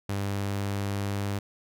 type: tone with pitch glide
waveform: sawtooth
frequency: 99.6 to 100.18 Hz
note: G2 to G2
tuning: +28 to +38 cents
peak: -24 dBFS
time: 0.09-1.39 s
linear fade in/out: 5 ms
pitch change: +10 cents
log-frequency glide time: 0.28-1.27 s
effects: none